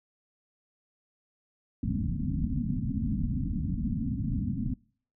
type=low-pass noise; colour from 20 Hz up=white; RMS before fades=-30 dBFS; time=1.83-4.74 s; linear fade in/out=5 ms; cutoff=270 Hz; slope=96 dB/octave; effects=noise-tail reverb RT60 0.5 s tail -25 dB re dry